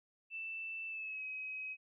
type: tone with pitch glide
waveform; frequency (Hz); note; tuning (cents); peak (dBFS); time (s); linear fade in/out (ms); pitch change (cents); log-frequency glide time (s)
sine; 2656 to 2539; E7 to D#7; +12 to +34; -40; 0.3-1.77; 50; -78; 0.87-1.24
effects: none